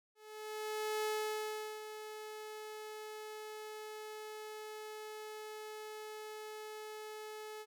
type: tone with ADSR envelope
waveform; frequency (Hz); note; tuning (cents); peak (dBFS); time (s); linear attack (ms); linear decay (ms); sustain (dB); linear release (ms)
sawtooth; 429.4; A4; -42; -30; 0.15-7.66; 900; 750; -11; 48
effects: none